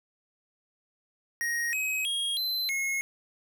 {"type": "tone with pitch steps", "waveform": "square", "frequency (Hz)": [1875, 2540, 3267, 4064, 2168], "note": ["A#6", "D#7", "G#7", "B7", "C#7"], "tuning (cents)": [10, 35, -29, 49, -39], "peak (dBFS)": -28, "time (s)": [1.41, 3.01], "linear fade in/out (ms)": 0, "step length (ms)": 320, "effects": []}